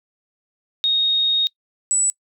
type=tone pair in turn; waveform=sine; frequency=3729 / 7901 Hz; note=A#7 / B8; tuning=0 / 0 cents; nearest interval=octave + minor second; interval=1300 cents; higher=second; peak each=-15 dBFS; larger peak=neither; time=0.84-1.47 / 1.91-2.1 s; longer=first; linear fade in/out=0 ms; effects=noise-tail reverb RT60 0.1 s tail -26 dB re dry

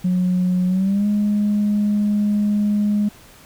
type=tone with pitch glide; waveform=sine; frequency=181.7 to 207.5 Hz; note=F#3 to G#3; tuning=-31 to -1 cents; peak=-14 dBFS; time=0.04-3.09 s; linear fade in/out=10 ms; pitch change=+230 cents; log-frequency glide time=0.67-1.07 s; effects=tanh soft clip ceiling -12 dBFS + pink hiss -46 dBFS RMS until 3.45 s

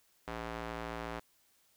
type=tone with band-pass filter; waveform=square; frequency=56.8 Hz; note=A#1; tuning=44 cents flat; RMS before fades=-41 dBFS; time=0.27-1.2 s; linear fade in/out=10 ms; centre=1100 Hz; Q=0.64; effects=white hiss -70 dBFS RMS until 1.76 s

